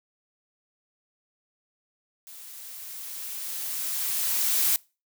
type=noise with level ramp; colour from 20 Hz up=blue; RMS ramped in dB=-45 to -22 dBFS; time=2.27-4.76 s; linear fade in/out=0 ms; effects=noise-tail reverb RT60 0.3 s tail -24 dB re dry